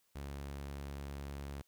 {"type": "tone", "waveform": "sawtooth", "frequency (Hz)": 70.2, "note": "C#2", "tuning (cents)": 22, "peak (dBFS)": -38, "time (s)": [0.15, 1.62], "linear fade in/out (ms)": 10, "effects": ["white hiss -75 dBFS RMS until 1.67 s"]}